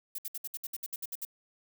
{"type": "noise bursts", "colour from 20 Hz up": "violet", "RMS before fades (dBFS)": -37, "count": 12, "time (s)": [0.15, 1.251], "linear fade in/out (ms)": 5, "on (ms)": 34, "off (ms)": 63, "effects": []}